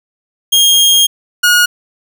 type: tone pair in turn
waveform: sawtooth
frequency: 3239 / 1442.8 Hz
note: G#7 / F#6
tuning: -44 / -44 cents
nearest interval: octave + major second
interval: 1400 cents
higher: first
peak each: -3 / -3 dBFS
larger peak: neither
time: 0.52-1.07 / 1.43-1.66 s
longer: first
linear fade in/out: 10 ms
effects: none